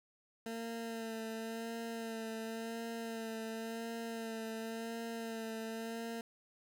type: tone with vibrato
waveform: 20% pulse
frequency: 226.5 Hz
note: A#3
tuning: 50 cents flat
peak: -35 dBFS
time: 0.46-6.21 s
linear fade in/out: 2 ms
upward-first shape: sine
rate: 0.93 Hz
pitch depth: 26 cents each way
effects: none